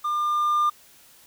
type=tone with level ramp; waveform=triangle; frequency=1200 Hz; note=D6; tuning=37 cents sharp; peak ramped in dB=-21 to -15 dBFS; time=0.04-0.7 s; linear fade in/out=10 ms; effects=tanh soft clip ceiling -12 dBFS + white hiss -53 dBFS RMS until 1.26 s